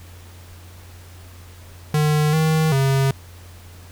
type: tone with pitch steps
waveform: square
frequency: 151.2 / 158 / 135.6 Hz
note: D#3 / D#3 / C#3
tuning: -49 / +27 / -38 cents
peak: -16 dBFS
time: 1.94-3.11 s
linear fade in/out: 2 ms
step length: 390 ms
effects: added 88 Hz sine -40 dBFS peak until 3.91 s + pink hiss -47 dBFS RMS until 3.91 s